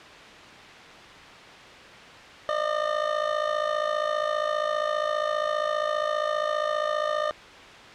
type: tone with amplitude modulation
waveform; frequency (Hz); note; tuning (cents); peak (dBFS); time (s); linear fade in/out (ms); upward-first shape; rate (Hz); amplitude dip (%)
25% pulse; 606; D#5; -46; -17; 2.49-7.31; 0; sine; 55; 75
effects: white hiss -44 dBFS RMS until 7.94 s + low-pass 3000 Hz 12 dB/octave